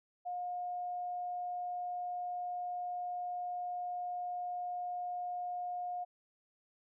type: tone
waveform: sine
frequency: 715 Hz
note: F5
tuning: 41 cents sharp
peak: -36 dBFS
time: 0.25-6.05 s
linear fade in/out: 20 ms
effects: none